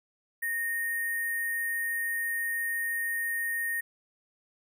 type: tone with sample-and-hold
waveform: sine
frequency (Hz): 1853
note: A#6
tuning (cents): -11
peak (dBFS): -28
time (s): 0.42-3.81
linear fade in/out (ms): 10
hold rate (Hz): 11025
effects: none